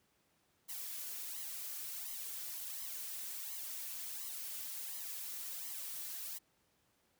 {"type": "noise with flanger", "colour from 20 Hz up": "blue", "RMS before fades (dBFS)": -44, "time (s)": [0.68, 6.39], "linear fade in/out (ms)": 20, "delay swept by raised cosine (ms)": [0.97, 3.47], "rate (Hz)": 1.4, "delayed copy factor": 0.75, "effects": ["pink hiss -75 dBFS RMS until 7.19 s", "high-pass 80 Hz 12 dB/octave"]}